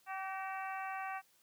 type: harmonic tone with a mistuned harmonic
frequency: 383.8 Hz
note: G4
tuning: 37 cents flat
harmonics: 2 / 3 / 4 / 5 / 6 / 7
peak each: -41 / -45 / -47 / -49 / -51 / -52 dBFS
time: 0.06-1.22 s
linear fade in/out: 50 ms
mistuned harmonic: 5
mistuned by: -37 cents
effects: white hiss -70 dBFS RMS until 1.42 s + high-pass 60 Hz 12 dB/octave